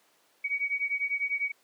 sine beating tone pair, 2253 / 2263 Hz, C#7 / C#7, +28 / +35 cents, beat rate 10 Hz, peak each -30 / -31 dBFS, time 0.44-1.52 s, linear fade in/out 10 ms, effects pink hiss -65 dBFS RMS until 1.63 s + high-pass 400 Hz 12 dB/octave

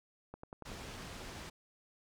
click train, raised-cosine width 1 ms, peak -32 dBFS, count 5, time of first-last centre 0.34-0.717 s, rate 10.6 Hz
pink low-pass noise, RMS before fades -47 dBFS, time 0.65-1.5 s, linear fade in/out 10 ms, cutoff 7000 Hz, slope 12 dB/octave
effects none

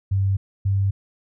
sine tone pair in turn, 97.4 / 98.13 Hz, G2 / G2, -11 / +2 cents, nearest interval unison, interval 13 cents, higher second, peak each -17 dBFS, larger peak neither, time 0.11-0.37 / 0.65-0.91 s, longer neither, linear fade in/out 10 ms, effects none

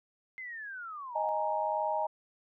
sine linear sweep, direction down, 2093 to 710 Hz, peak -39 dBFS, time 0.38-1.29 s, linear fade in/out 0 ms
sine chord, D# suspended fourth, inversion none, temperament equal, 622.3 / 830.6 / 932.3 Hz, D#5 / G#5 / A#5, 0 / 0 / 0 cents, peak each -33 dBFS, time 1.15-2.07 s, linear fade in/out 10 ms
effects none

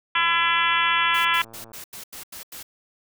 harmonic tone, 336.6 Hz, E4, 36 cents sharp, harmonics 3 / 4 / 5 / 6 / 7 / 8 / 9 / 10, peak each -24 / -25 / -26 / -27 / -27 / -28 / -29 / -29 dBFS, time 0.15-1.42 s, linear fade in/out 5 ms
click train, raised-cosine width 1 ms, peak -33 dBFS, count 177, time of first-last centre 0.16-1.718 s, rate 113 Hz
white noise bursts, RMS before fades -38 dBFS, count 8, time 1.14-2.629 s, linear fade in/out 5 ms, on 110 ms, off 87 ms
effects none

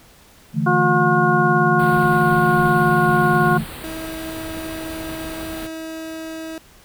sine chord, D suspended second, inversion none, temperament just, 146.83 / 165.19 / 220.2 Hz, D3 / E3 / A3, 0 / +4 / +2 cents, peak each -22 dBFS, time 0.53-3.65 s, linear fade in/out 50 ms
harmonic tone, 360 Hz, F#4, 47 cents flat, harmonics 1 / 2 / 3 / 4, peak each -20 / -20 / -20 / -20 dBFS, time 0.66-3.58 s, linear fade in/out 10 ms
pink band-stop noise, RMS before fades -34 dBFS, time 1.79-5.67 s, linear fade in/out 5 ms, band 4600 to 8000 Hz, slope 96 dB/octave
30% pulse tone, 321.5 Hz, E4, 43 cents flat, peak -26 dBFS, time 3.84-6.58 s, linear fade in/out 0 ms
effects pink hiss -49 dBFS RMS until 6.84 s

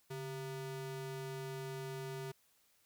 square ring-modulated tone, 267.5 Hz, C4, 38 cents sharp, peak -39 dBFS, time 0.1-2.32 s, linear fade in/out 10 ms, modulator 125 Hz, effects white hiss -72 dBFS RMS until 2.85 s

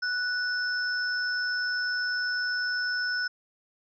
sine tone pair together, 1480 / 5274 Hz, F#6 / E8, 0 / 0 cents, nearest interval octave + minor seventh, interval 2200 cents, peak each -27 / -33 dBFS, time 0.02-3.28 s, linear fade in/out 10 ms, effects none

